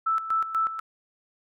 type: tone with tremolo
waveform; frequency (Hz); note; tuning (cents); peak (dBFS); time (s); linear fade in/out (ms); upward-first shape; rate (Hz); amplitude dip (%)
sine; 1318.5; E6; 0; -21; 0.06-0.8; 10; square; 4.1; 70
effects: none